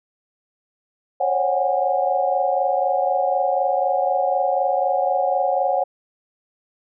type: tone cluster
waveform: sine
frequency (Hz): 540 / 564 / 736 / 815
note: C#5 / C#5 / F#5 / G#5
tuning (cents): -45 / +30 / -9 / -33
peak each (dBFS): -23 / -25 / -20 / -25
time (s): 1.2-5.84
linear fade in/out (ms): 10
effects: none